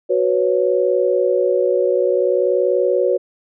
sine chord, F# suspended fourth, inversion none, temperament equal, 370 / 493.9 / 554.4 Hz, F#4 / B4 / C#5, 0 / 0 / 0 cents, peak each -18 dBFS, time 0.09-3.18 s, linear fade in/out 20 ms, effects none

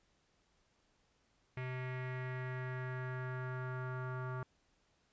square tone with low-pass filter sweep, 127.9 Hz, C3, 39 cents flat, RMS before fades -41 dBFS, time 1.57-4.43 s, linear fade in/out 2 ms, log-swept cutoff 2200 to 1300 Hz, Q 3.8, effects pink hiss -75 dBFS RMS until 5.12 s + resampled to 16000 Hz

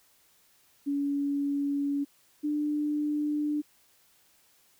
sine tone pair in turn, 283.3 / 297.2 Hz, C#4 / D4, +38 / +21 cents, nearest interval minor second, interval 83 cents, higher second, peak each -26 dBFS, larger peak neither, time 0.86-2.05 / 2.43-3.62 s, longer neither, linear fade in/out 20 ms, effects white hiss -64 dBFS RMS until 4.79 s

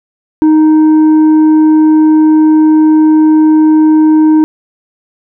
triangle tone with tanh clipping, 311.1 Hz, D#4, in tune, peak -4 dBFS, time 0.42-4.44 s, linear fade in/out 0 ms, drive 9 dB, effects none

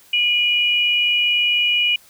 sine tone pair together, 2439 / 2915 Hz, D#7 / F#7, -35 / -26 cents, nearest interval minor third, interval 309 cents, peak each -18 / -17 dBFS, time 0.13-1.96 s, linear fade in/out 5 ms, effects white hiss -50 dBFS RMS until 2.09 s

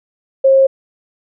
sine tone, 537 Hz, C5, 45 cents sharp, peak -6 dBFS, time 0.44-0.67 s, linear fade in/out 10 ms, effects none

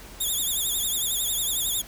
5% pulse tone with vibrato, 3520 Hz, A7, in tune, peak -17 dBFS, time 0.2-1.82 s, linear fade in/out 10 ms, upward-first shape triangle, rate 11 Hz, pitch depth 140 cents each way, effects added 43 Hz sine -46 dBFS peak until 1.87 s + pink hiss -45 dBFS RMS until 1.87 s

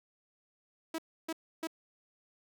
sawtooth tone bursts, 324.1 Hz, E4, 29 cents flat, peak -30 dBFS, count 3, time 0.94-1.672 s, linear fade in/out 5 ms, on 44 ms, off 300 ms, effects none

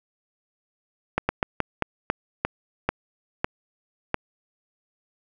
slowing click train, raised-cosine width 0.5 ms, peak -6 dBFS, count 10, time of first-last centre 1.18-4.143 s, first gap 110 ms, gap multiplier 1.26, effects none

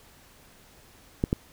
clicks, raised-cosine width 3 ms, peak -10 dBFS, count 2, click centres 1.239 / 1.329 s, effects pink hiss -55 dBFS RMS until 1.52 s

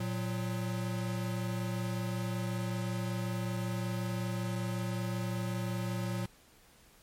square tone pair together, 114.57 / 182.5 Hz, A#2 / F#3, -30 / -24 cents, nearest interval minor sixth, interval 806 cents, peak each -35 / -37 dBFS, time 0-6.26 s, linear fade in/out 5 ms, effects pink hiss -61 dBFS RMS until 7.02 s + MP3 64 kbps

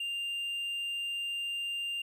triangle tone, 2794 Hz, F7, in tune, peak -31 dBFS, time 0-2.02 s, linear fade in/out 5 ms, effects none

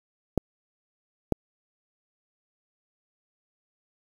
clicks, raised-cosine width 2 ms, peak -8 dBFS, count 2, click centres 0.377 / 1.323 s, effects 7-bit

